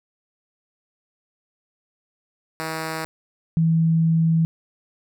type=tone pair in turn; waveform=5% pulse / sine; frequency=160 / 163.17 Hz; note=D#3 / E3; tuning=+49 / -17 cents; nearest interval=unison; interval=34 cents; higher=second; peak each=-15 dBFS; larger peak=neither; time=2.6-3.05 / 3.57-4.45 s; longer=second; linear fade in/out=0 ms; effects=none